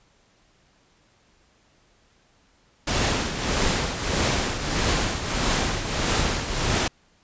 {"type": "noise with tremolo", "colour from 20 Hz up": "pink", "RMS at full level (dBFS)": -21, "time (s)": [2.87, 6.88], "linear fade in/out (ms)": 5, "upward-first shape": "triangle", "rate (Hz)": 1.6, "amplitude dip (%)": 65, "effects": ["pink hiss -61 dBFS RMS until 7.23 s", "resampled to 16000 Hz"]}